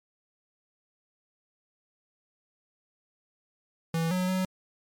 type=tone with pitch steps; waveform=square; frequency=164.4 / 183.2 / 186.2 Hz; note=E3 / F#3 / F#3; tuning=-4 / -17 / +11 cents; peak=-26 dBFS; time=3.94-4.45 s; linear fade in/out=2 ms; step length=170 ms; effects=MP3 96 kbps